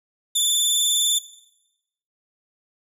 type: tone with vibrato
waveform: 20% pulse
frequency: 3520 Hz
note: A7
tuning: in tune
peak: -12 dBFS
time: 0.35-1.19 s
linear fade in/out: 10 ms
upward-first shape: square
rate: 20 Hz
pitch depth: 32 cents each way
effects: noise-tail reverb RT60 0.9 s tail -18 dB re dry